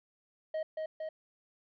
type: tone with echo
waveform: triangle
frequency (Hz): 629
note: D#5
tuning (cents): +19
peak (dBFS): -30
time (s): 0.54-0.63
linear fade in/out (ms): 5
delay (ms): 230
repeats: 2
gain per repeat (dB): -2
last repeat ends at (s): 1.09
effects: resampled to 11025 Hz + 12-bit